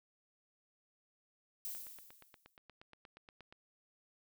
violet noise with exponential decay, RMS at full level -41 dBFS, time 1.65-2.57 s, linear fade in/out 0 ms, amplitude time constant 200 ms
click train, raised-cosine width 0.3 ms, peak -39 dBFS, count 16, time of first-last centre 1.75-3.525 s, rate 8.45 Hz
effects none

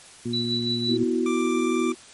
harmonic tone, 118.9 Hz, A#2, 35 cents sharp, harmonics 1 / 2 / 3, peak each -32 / -27 / -32 dBFS, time 0.25-1.04 s, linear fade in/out 10 ms
sine tone with tremolo, 3951 Hz, B7, in tune, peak -23 dBFS, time 0.33-0.97 s, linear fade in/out 5 ms, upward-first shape sine, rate 5.9 Hz, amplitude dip 60%
sine chord, B suspended fourth, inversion none, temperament just, 246.9 / 329.3 / 370.4 Hz, B3 / E4 / F#4, 0 / -2 / +2 cents, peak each -25 dBFS, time 0.87-1.95 s, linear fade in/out 50 ms
25% pulse tone, 1178 Hz, D6, 5 cents sharp, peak -26 dBFS, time 1.26-1.92 s, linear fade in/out 2 ms
effects white hiss -47 dBFS RMS until 2.13 s + MP3 48 kbps

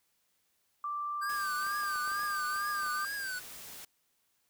sine tone with pitch glide, 1174.7 to 1200.8 Hz, D6 to D6, 0 to +38 cents, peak -33 dBFS, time 0.84-3.05 s, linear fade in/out 2 ms, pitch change +38 cents, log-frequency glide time 1.02-2.15 s
square tone with vibrato, 1568 Hz, G6, in tune, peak -36 dBFS, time 1.21-3.4 s, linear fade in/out 20 ms, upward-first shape triangle, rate 2.2 Hz, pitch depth 110 cents each way
white noise, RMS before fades -47 dBFS, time 1.29-3.85 s, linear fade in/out 5 ms
clicks, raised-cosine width 0.5 ms, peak -34 dBFS, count 10, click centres 1.667 / 1.834 / 1.958 / 2.077 / 2.117 / 2.194 / 2.234 / 2.561 / 2.834 / 2.864 s
effects white hiss -75 dBFS RMS until 4.49 s

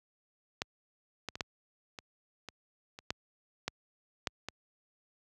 clicks, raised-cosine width 0.2 ms, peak -15 / -19 / -24 / -15 / -25 / -25 / -28 / -15 / -15 / -13 / -20 dBFS, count 11, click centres 0.619 / 1.287 / 1.355 / 1.408 / 1.988 / 2.487 / 2.989 / 3.105 / 3.68 / 4.272 / 4.486 s, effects high-pass 60 Hz 12 dB/octave

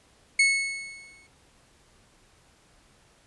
40% pulse tone with exponential decay, 2197 Hz, C#7, 16 cents flat, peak -15 dBFS, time 0.39-1.27 s, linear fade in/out 5 ms, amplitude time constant 190 ms, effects pink hiss -60 dBFS RMS until 3.26 s + resampled to 24000 Hz

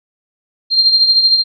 sine tone with tremolo, 4186 Hz, C8, in tune, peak -5 dBFS, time 0.7-1.44 s, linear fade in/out 50 ms, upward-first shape triangle, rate 13 Hz, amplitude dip 65%, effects none

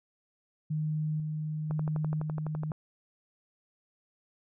sine tone with tremolo, 154 Hz, D#3, 17 cents flat, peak -28 dBFS, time 0.7-2.72 s, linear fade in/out 10 ms, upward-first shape square, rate 1 Hz, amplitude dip 30%
click train, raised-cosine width 1 ms, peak -25 dBFS, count 13, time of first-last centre 1.71-2.718 s, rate 11.9 Hz
effects none

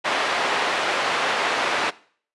pink band-pass noise, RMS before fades -23 dBFS, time 0.04-1.91 s, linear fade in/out 20 ms, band 600 to 3000 Hz, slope 12 dB/octave, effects noise-tail reverb RT60 0.5 s tail -20 dB re dry + resampled to 24000 Hz

